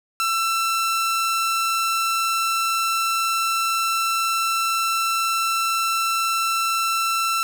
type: tone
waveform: sawtooth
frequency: 1339 Hz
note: E6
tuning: 27 cents sharp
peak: -16 dBFS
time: 0.2-7.43 s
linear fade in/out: 0 ms
effects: none